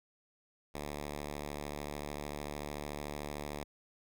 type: tone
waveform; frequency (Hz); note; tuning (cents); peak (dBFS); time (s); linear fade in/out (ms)
5% pulse; 73.42; D2; 0; -28; 0.74-3.64; 10
effects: none